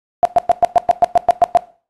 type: tone bursts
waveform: sine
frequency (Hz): 698.5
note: F5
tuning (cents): 0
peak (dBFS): -6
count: 11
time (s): 0.23-1.572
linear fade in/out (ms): 0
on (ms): 22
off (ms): 110
effects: noise-tail reverb RT60 0.4 s tail -18 dB re dry + AAC 32 kbps